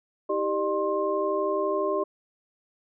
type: tone cluster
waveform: sine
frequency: 322 / 393.9 / 604 / 1060 Hz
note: E4 / G4 / D5 / C6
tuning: -41 / +8 / +48 / +22 cents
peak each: -33 / -27 / -28 / -30 dBFS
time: 0.29-2.04 s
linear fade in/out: 10 ms
effects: none